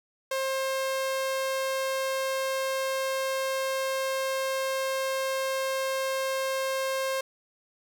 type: tone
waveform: sawtooth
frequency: 532 Hz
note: C5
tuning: 29 cents sharp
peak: -23 dBFS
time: 0.31-7.21 s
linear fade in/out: 5 ms
effects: none